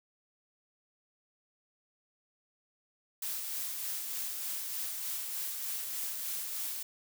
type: noise with tremolo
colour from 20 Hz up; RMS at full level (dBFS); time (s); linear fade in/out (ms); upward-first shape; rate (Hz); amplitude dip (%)
blue; -36; 3.22-6.83; 5; sine; 3.3; 30
effects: none